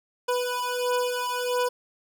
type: beating tone pair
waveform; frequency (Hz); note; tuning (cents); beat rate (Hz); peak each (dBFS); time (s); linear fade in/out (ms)
25% pulse; 493.2 / 494.7; B4 / B4; -2 / +3; 1.5; -24; 0.28-1.69; 10
effects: none